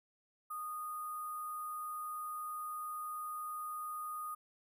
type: tone with sample-and-hold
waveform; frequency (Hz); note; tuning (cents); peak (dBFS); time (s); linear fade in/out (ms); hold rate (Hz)
sine; 1233; D#6; -16; -39; 0.5-4.35; 10; 11025
effects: none